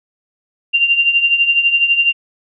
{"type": "tone with tremolo", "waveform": "sine", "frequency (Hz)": 2779, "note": "F7", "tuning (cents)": -9, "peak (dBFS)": -7, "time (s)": [0.73, 2.13], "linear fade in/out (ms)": 20, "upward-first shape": "triangle", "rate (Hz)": 12, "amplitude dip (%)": 75, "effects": []}